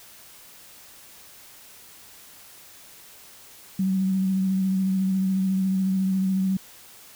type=tone with vibrato; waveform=sine; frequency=190.1 Hz; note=F#3; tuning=47 cents sharp; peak=-20 dBFS; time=3.79-6.57 s; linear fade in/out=5 ms; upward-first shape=sine; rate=14 Hz; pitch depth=22 cents each way; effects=white hiss -48 dBFS RMS until 7.15 s